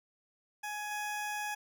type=tone with level steps; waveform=20% pulse; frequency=837 Hz; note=G#5; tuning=13 cents sharp; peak=-32 / -30 dBFS; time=0.63-1.55 s; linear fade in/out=10 ms; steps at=0.91 s; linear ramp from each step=2 ms; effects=none